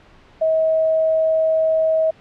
sine tone, 639 Hz, D#5, 46 cents sharp, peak -14 dBFS, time 0.41-2.11 s, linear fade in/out 10 ms, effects pink hiss -49 dBFS RMS until 2.2 s + low-pass 3000 Hz 12 dB/octave

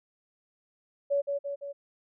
sine tone with echo, 565 Hz, C#5, 33 cents sharp, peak -23 dBFS, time 1.1-1.22 s, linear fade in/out 20 ms, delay 170 ms, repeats 3, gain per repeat -4 dB, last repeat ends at 1.73 s, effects none

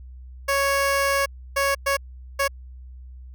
15% pulse tone bursts at uneven times, 554.4 Hz, C#5, in tune, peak -13 dBFS, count 4, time 0.48-1.26 / 1.56-1.75 / 1.86-1.97 / 2.39-2.48 s, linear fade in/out 10 ms, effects added 63 Hz sine -38 dBFS peak until 3.34 s

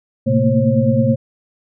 sine tone cluster, 112.8 / 131.8 / 224.6 / 234.1 / 536 Hz, A2 / C3 / A3 / A#3 / C5, +44 / +13 / +36 / +8 / +42 cents, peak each -18 dBFS, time 0.26-1.16 s, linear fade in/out 20 ms, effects none

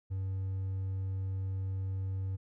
triangle tone with hard clipping, 95.6 Hz, G2, 43 cents flat, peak -33 dBFS, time 0.1-2.37 s, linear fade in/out 20 ms, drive 5 dB, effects none

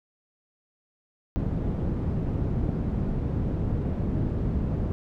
white low-pass noise, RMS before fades -27 dBFS, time 1.36-4.92 s, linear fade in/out 0 ms, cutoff 180 Hz, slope 12 dB/octave, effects none

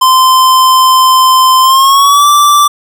square tone with pitch glide, 1035 to 1168.5 Hz, C6 to D6, -19 to -9 cents, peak -4 dBFS, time 0.01-2.68 s, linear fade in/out 10 ms, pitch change +210 cents, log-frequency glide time 1.61-2.28 s, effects none

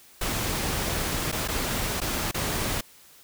pink noise with dropouts, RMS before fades -28 dBFS, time 0.21-2.81 s, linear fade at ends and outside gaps 5 ms, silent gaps 1.317-1.324 / 1.477-1.484 / 2.004-2.014 / 2.313-2.343 s, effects white hiss -53 dBFS RMS until 3.23 s

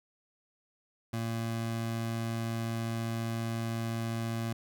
25% pulse tone, 114.4 Hz, A#2, 32 cents flat, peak -28 dBFS, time 1.13-4.53 s, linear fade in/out 5 ms, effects none

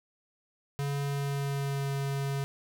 square tone with pitch glide, 141.2 to 138.69 Hz, C#3 to C#3, +32 to +1 cents, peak -30 dBFS, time 0.79-2.44 s, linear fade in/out 0 ms, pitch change -31 cents, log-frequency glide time 1.01-1.92 s, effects none

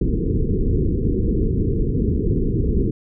pink low-pass noise, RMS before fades -19 dBFS, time 0.01-2.91 s, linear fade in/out 5 ms, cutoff 460 Hz, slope 96 dB/octave, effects none

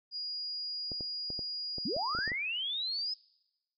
sine tone, 4870 Hz, D#8, 38 cents flat, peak -35 dBFS, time 0.11-2.32 s, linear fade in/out 50 ms
clicks, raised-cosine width 2 ms, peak -29 dBFS, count 10, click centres 0.918 / 1.008 / 1.303 / 1.392 / 1.783 / 1.965 / 2.15 / 2.188 / 2.277 / 2.318 s
sine linear sweep, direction up, 168.3 to 5130 Hz, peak -32 dBFS, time 1.85-3.14 s, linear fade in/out 5 ms
effects noise-tail reverb RT60 1.0 s tail -25 dB re dry

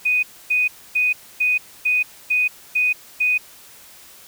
sine tone bursts, 2489 Hz, D#7, in tune, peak -15 dBFS, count 8, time 0.05-3.38 s, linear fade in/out 10 ms, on 180 ms, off 270 ms, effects white hiss -45 dBFS RMS until 4.27 s

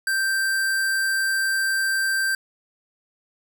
square tone, 1568 Hz, G6, in tune, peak -21 dBFS, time 0.07-2.35 s, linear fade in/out 2 ms, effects none

